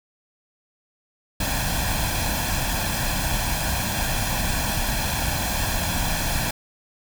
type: noise with comb filter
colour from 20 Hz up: pink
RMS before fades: -24 dBFS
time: 1.4-6.51 s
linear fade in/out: 5 ms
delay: 1.2 ms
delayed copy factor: +0.7
effects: none